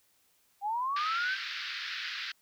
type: linear sweep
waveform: sine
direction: up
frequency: 784 to 1598 Hz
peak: -29 dBFS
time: 0.61-1.38 s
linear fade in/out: 50 ms
type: band-pass noise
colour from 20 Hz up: pink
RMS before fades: -38 dBFS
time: 0.96-2.32 s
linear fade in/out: 5 ms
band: 1400 to 4900 Hz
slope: 48 dB/octave
effects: white hiss -69 dBFS RMS until 2.41 s